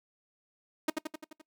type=tone with echo; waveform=sawtooth; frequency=311.1 Hz; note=D#4; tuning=in tune; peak=-21 dBFS; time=0.88-0.9 s; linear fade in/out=5 ms; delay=86 ms; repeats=6; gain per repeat=-4 dB; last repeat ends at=1.416 s; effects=noise-tail reverb RT60 0.1 s tail -21 dB re dry